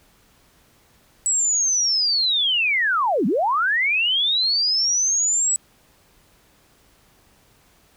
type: linear two-way sweep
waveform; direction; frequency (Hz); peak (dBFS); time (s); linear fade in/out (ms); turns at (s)
sine; down then up; 7902 to 174.61 to 7902; -17; 1.26-5.56; 0; 3.26
effects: pink hiss -57 dBFS RMS until 7.96 s